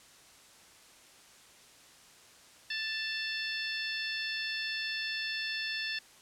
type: harmonic tone with a mistuned harmonic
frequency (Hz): 880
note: A5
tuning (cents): 0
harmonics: 2 / 3 / 4 / 5 / 6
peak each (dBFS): -37 / -39 / -40 / -41 / -42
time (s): 2.7-5.99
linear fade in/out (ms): 5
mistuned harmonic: 3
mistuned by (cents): +23
effects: white hiss -57 dBFS RMS until 6.21 s + low-pass 9000 Hz 12 dB/octave